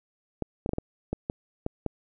clicks, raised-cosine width 2 ms, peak -15 dBFS, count 9, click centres 0.423 / 0.661 / 0.692 / 0.734 / 0.784 / 1.13 / 1.299 / 1.664 / 1.863 s, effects none

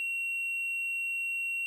sine tone with hard clipping, 2736 Hz, F7, 36 cents flat, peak -31 dBFS, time 0-1.66 s, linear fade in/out 0 ms, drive 2 dB, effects none

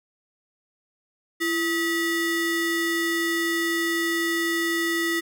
square ring-modulated tone, 804 Hz, G5, 44 cents sharp, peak -20 dBFS, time 1.4-5.21 s, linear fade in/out 20 ms, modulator 1140 Hz, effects none

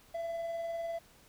triangle tone with tremolo, 670 Hz, E5, 28 cents sharp, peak -31 dBFS, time 0.14-0.99 s, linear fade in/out 10 ms, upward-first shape triangle, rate 20 Hz, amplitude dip 35%, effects pink hiss -61 dBFS RMS until 1.28 s

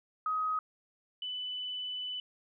sine tone pair in turn, 1261 / 2994 Hz, D#6 / F#7, +23 / +20 cents, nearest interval octave + minor third, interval 1497 cents, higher second, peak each -29 / -35 dBFS, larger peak first, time 0.26-0.59 / 1.22-2.2 s, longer second, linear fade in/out 2 ms, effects none

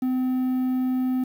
triangle tone with quantisation, 255.9 Hz, C4, 38 cents flat, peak -19 dBFS, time 0.02-1.24 s, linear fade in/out 5 ms, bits 8, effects none

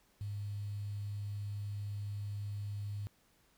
sine tone with quantisation, 102.2 Hz, G#2, 27 cents flat, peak -37 dBFS, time 0.21-3.07 s, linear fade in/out 0 ms, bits 10, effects pink hiss -70 dBFS RMS until 3.57 s

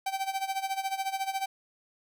45% pulse tone with tremolo, 775 Hz, G5, 20 cents flat, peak -27 dBFS, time 0.06-1.46 s, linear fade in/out 5 ms, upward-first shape sine, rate 14 Hz, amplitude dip 80%, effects none

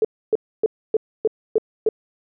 sine tone bursts, 437.7 Hz, A4, 9 cents flat, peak -13 dBFS, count 7, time 0.02-1.889 s, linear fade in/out 2 ms, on 27 ms, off 280 ms, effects none

